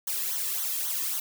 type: noise with flanger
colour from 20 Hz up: blue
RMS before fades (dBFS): -30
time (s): 0.07-1.2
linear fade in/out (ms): 5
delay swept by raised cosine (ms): 0.4 to 1.4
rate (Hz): 3.7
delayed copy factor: -0.75
effects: none